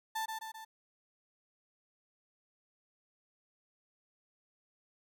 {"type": "tone with echo", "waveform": "35% pulse", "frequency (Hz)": 885, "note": "A5", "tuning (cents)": 10, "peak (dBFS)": -32, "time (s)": [0.15, 0.26], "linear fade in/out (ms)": 10, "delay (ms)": 130, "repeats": 3, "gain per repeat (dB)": -4, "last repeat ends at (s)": 0.65, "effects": []}